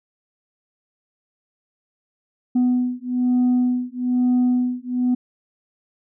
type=beating tone pair; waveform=sine; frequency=248.2 / 249.3 Hz; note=B3 / B3; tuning=+9 / +16 cents; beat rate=1.1 Hz; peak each=-18 dBFS; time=2.55-5.15 s; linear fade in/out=10 ms; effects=tanh soft clip ceiling -13 dBFS